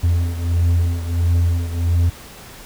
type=beating tone pair; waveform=triangle; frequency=85.3 / 86.8 Hz; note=F2 / F2; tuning=-40 / -10 cents; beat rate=1.5 Hz; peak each=-14 / -19 dBFS; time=0.03-2.1 s; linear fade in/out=10 ms; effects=pink hiss -39 dBFS RMS until 2.65 s